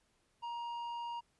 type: tone with tanh clipping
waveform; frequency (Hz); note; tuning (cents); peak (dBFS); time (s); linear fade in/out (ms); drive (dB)
sine; 943; A#5; +20; -40; 0.42-1.21; 20; 8
effects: pink hiss -75 dBFS RMS until 1.39 s + resampled to 24000 Hz